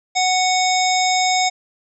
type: harmonic tone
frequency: 740 Hz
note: F#5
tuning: in tune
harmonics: 1 / 3 / 5 / 7 / 9 / 10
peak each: -17 / -22 / -24 / -25 / -27 / -27 dBFS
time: 0.15-1.5 s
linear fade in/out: 20 ms
effects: none